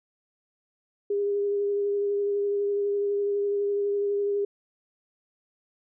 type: tone with vibrato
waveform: sine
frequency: 405.2 Hz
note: G#4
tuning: 43 cents flat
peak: -23 dBFS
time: 1.1-4.45 s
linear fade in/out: 5 ms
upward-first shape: sine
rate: 12 Hz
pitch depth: 14 cents each way
effects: none